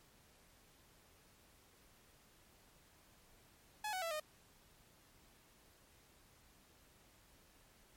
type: tone with pitch steps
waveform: sawtooth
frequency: 849 / 747 / 665 / 613 Hz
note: G#5 / F#5 / E5 / D#5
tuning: +38 / +16 / +15 / -26 cents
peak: -35 dBFS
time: 3.84-4.2 s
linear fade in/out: 5 ms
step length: 90 ms
effects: pink hiss -67 dBFS RMS until 7.96 s + MP3 64 kbps